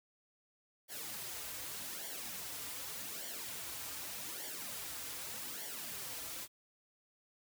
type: noise with flanger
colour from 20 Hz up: white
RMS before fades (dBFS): -44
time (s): 0.88-6.48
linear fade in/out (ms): 50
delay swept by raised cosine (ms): 0.77 to 5.47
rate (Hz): 0.84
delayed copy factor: -0.7
effects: none